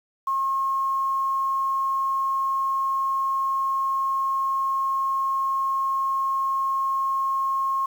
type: tone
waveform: sine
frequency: 1078 Hz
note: C#6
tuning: 49 cents flat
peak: -21 dBFS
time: 0.27-7.86 s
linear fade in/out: 5 ms
effects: 8-bit

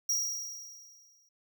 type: tone with exponential decay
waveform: square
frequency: 5690 Hz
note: F8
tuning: 31 cents sharp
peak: -26 dBFS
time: 0.09-1.29 s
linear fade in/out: 5 ms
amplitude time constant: 260 ms
effects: none

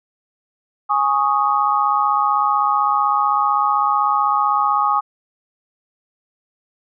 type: chord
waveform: sine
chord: Ab suspended fourth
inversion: none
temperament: equal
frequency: 830.6 / 1108.7 / 1244.5 Hz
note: Ab5 / Db6 / Eb6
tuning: 0 / 0 / 0 cents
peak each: -19 / -19 / -18 dBFS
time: 0.89-5.01 s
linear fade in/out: 20 ms
effects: none

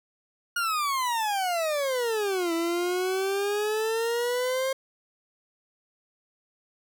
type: exponential two-way sweep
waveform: 40% pulse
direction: down then up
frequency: 1441 to 330 to 536 Hz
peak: -24 dBFS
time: 0.56-4.73 s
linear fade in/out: 5 ms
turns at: 2.53 s
effects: none

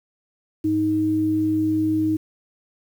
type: tone pair together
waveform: sine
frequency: 104.5 / 313.1 Hz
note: G#2 / D#4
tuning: +11 / +11 cents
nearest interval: octave + perfect fifth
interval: 1900 cents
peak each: -29 / -18 dBFS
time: 0.64-2.17 s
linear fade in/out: 10 ms
effects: 8-bit

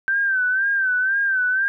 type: tone with vibrato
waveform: sine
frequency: 1552 Hz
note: G6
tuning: 18 cents flat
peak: -17 dBFS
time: 0.08-1.68 s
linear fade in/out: 0 ms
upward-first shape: sine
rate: 2 Hz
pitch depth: 77 cents each way
effects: none

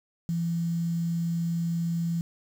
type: tone with quantisation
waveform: sine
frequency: 168.5 Hz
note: E3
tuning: 38 cents sharp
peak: -25 dBFS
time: 0.29-2.21 s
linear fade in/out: 0 ms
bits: 8
effects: none

